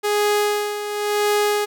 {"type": "tone with tremolo", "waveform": "sawtooth", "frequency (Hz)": 415.3, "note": "G#4", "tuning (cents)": 0, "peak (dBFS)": -12, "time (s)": [0.03, 1.66], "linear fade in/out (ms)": 20, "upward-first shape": "sine", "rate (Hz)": 0.94, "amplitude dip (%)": 65, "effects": []}